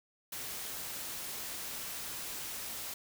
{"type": "noise", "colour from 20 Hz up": "white", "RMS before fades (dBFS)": -41, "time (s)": [0.32, 2.94], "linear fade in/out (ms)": 5, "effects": []}